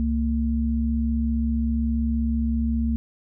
sine tone pair together, 67.75 / 228.8 Hz, C#2 / A#3, -39 / -32 cents, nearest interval octave + major sixth, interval 2107 cents, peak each -23 dBFS, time 0-2.96 s, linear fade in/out 0 ms, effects none

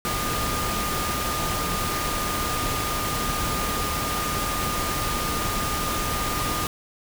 sine tone in noise, 1217 Hz, D#6, 39 cents flat, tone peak -29 dBFS, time 0.05-6.67 s, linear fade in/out 0 ms, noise pink, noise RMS -27 dBFS, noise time 0.05-6.67 s, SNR -5 dB, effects none

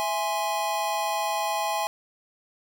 square chord, E augmented, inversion none, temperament equal, 659.3 / 830.6 / 1046.5 Hz, E5 / G#5 / B#5, 0 / 0 / 0 cents, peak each -32 / -28 / -32 dBFS, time 0-1.87 s, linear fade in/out 0 ms, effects none

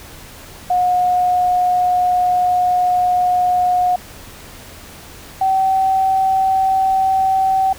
sine tone pair in turn, 723 / 766 Hz, F#5 / G5, -40 / -40 cents, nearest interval minor second, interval 100 cents, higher second, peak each -12 dBFS, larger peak neither, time 0.7-3.96 / 5.41-7.73 s, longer first, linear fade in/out 5 ms, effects added 83 Hz sine -45 dBFS peak until 7.78 s + pink hiss -38 dBFS RMS until 7.78 s

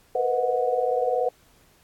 sine tone cluster, 464.5 / 481.6 / 502 / 628 / 733 Hz, A#4 / B4 / B4 / D#5 / F#5, -6 / -44 / +28 / +16 / -16 cents, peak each -32 / -29 / -24 / -31 / -26 dBFS, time 0.15-1.29 s, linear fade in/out 5 ms, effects pink hiss -59 dBFS RMS until 1.83 s + AAC 64 kbps

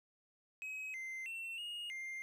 triangle tone with pitch steps, 2545 / 2078 / 2702 / 2863 / 2104 Hz, D#7 / C7 / E7 / F7 / C7, +39 / -12 / +42 / +42 / +9 cents, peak -40 dBFS, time 0.62-2.22 s, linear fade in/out 0 ms, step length 320 ms, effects none

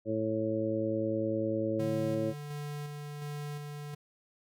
harmonic tone, 110 Hz, A2, in tune, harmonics 1 / 2 / 3 / 4 / 5, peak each -38 / -37 / -33 / -38 / -33 dBFS, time 0.05-2.34 s, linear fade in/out 50 ms
square tone with tremolo, 146.83 Hz, D3, in tune, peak -37 dBFS, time 1.79-3.95 s, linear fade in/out 10 ms, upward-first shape square, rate 1.4 Hz, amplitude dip 30%
effects none

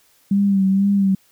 sine tone with vibrato, 196 Hz, G3, in tune, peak -13 dBFS, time 0.31-1.15 s, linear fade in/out 5 ms, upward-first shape sine, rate 2.1 Hz, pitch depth 43 cents each way, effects white hiss -57 dBFS RMS until 1.31 s

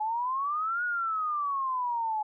sine exponential two-way sweep, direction up then down, 844 to 1463 to 844 Hz, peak -27 dBFS, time 0-2.23 s, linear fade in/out 10 ms, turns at 0.84 s, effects none

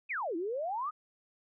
sine exponential two-way sweep, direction down then up, 2637 to 317 to 1290 Hz, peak -32 dBFS, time 0.09-0.91 s, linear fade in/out 20 ms, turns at 0.36 s, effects none

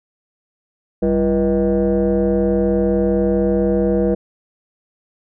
sine tone with frequency modulation, 340.2 Hz, F4, 45 cents flat, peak -12 dBFS, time 1.02-4.15 s, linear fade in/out 10 ms, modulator 144 Hz, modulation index 1.6, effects tanh soft clip ceiling -10 dBFS

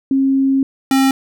sine / square tone pair in turn, 270 / 268.1 Hz, C#4 / C4, -45 / +42 cents, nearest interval unison, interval 13 cents, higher first, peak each -11 dBFS, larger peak neither, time 0.11-0.63 / 0.91-1.11 s, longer first, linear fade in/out 2 ms, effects none

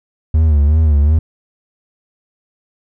triangle tone with vibrato, 75.7 Hz, D#2, 47 cents flat, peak -6 dBFS, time 0.34-1.19 s, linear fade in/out 5 ms, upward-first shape sine, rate 2.7 Hz, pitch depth 99 cents each way, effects none

